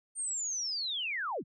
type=linear sweep; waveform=sine; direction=down; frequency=8880 to 88.3 Hz; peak=-32 dBFS; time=0.15-1.44 s; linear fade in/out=50 ms; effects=none